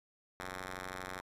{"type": "ring-modulated tone", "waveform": "5% pulse", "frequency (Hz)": 92.5, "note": "F#2", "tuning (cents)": 0, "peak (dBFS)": -27, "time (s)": [0.4, 1.21], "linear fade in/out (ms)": 0, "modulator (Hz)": 983, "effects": ["resampled to 32000 Hz"]}